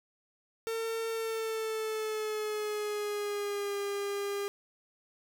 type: tone with pitch glide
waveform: 45% pulse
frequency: 452.3 to 403 Hz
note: A4 to G4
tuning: +48 to +48 cents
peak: -32 dBFS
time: 0.67-4.48 s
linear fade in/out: 0 ms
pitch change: -200 cents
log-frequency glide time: 1.11-3.76 s
effects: none